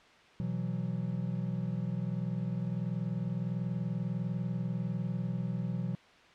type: chord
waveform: triangle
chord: B suspended fourth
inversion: none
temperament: equal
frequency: 123.47 / 164.81 / 185 Hz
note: B2 / E3 / F#3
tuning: 0 / 0 / 0 cents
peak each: -34 dBFS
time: 0.4-5.95 s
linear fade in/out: 0 ms
effects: white hiss -58 dBFS RMS until 6.34 s + low-pass 3000 Hz 12 dB/octave